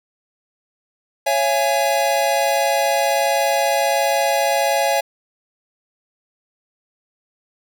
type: chord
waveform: square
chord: C# minor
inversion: none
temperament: equal with one note detuned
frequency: 554.4 / 675.8 / 830.6 Hz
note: C#5 / E5 / G#5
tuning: 0 / +43 / 0 cents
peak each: -21 dBFS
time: 1.26-5.01 s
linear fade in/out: 10 ms
effects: none